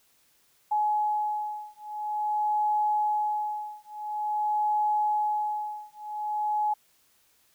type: beating tone pair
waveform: sine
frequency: 844 / 844.48 Hz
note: G#5 / G#5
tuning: +28 / +29 cents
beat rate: 0.48 Hz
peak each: -28 dBFS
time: 0.71-6.74 s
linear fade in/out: 10 ms
effects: white hiss -65 dBFS RMS until 7.54 s